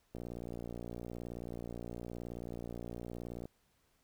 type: click train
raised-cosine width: 2 ms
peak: -30 dBFS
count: 196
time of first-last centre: 0.15-3.455 s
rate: 59 Hz
effects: pink hiss -74 dBFS RMS until 4.03 s